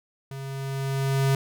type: tone with level ramp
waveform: square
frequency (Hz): 135.9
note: C#3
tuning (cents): -34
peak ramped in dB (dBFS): -35 to -19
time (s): 0.31-1.35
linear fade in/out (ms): 2
effects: none